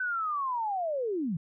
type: linear sweep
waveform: sine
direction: down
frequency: 1525 to 146.83 Hz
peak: -28 dBFS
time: 0-1.37 s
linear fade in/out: 5 ms
effects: none